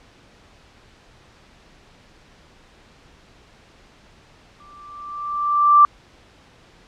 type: tone with exponential growth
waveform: sine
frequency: 1174.7 Hz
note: D6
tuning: in tune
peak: -6 dBFS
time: 4.6-5.85 s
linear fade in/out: 1 ms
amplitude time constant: 270 ms
effects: pink hiss -51 dBFS RMS until 6.87 s + low-pass 5000 Hz 12 dB/octave